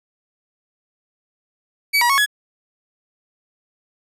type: tone with pitch steps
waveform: 30% pulse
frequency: 2279 / 960 / 1102 / 1686 Hz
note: C#7 / B5 / C#6 / G#6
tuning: +47 / -49 / -11 / +26 cents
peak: -11 dBFS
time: 1.93-2.262 s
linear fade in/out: 20 ms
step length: 83 ms
effects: resampled to 32000 Hz